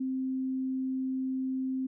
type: tone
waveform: sine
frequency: 261.6 Hz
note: C4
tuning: in tune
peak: -29 dBFS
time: 0-1.87 s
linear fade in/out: 10 ms
effects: none